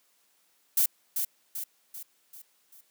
violet noise with echo, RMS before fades -23 dBFS, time 0.77-0.86 s, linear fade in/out 5 ms, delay 390 ms, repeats 5, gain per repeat -6 dB, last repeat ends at 2.81 s, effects white hiss -68 dBFS RMS until 2.9 s + high-pass 200 Hz 12 dB/octave

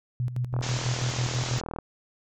sine tone with tremolo, 123.47 Hz, B2, in tune, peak -24 dBFS, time 0.2-1.58 s, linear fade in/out 0 ms, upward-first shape square, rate 6.1 Hz, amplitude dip 65%
click train, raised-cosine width 1 ms, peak -20 dBFS, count 51, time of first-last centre 0.54-1.787 s, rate 40.1 Hz
white low-pass noise, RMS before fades -35 dBFS, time 0.62-1.61 s, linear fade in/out 10 ms, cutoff 7200 Hz, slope 96 dB/octave
effects none

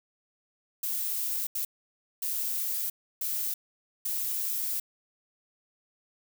violet noise bursts at uneven times, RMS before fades -31 dBFS, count 5, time 0.83-1.47 / 1.55-1.65 / 2.22-2.9 / 3.21-3.54 / 4.05-4.8 s, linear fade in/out 5 ms, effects none

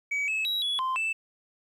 sine tone with pitch steps, 2273 / 2591 / 3871 / 3385 / 1040 / 2644 Hz, C#7 / E7 / B7 / G#7 / C6 / E7, +43 / -30 / -35 / +32 / -11 / +5 cents, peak -23 dBFS, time 0.11-1.13 s, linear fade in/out 10 ms, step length 170 ms, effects tanh soft clip ceiling -25 dBFS + 10-bit

